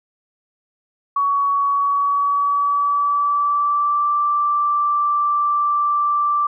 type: tone with pitch glide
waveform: sine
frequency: 1124 to 1172.4 Hz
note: C#6 to D6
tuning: +24 to -3 cents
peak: -15 dBFS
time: 1.16-6.47 s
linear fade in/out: 5 ms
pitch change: +73 cents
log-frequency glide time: 1.64-4.12 s
effects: none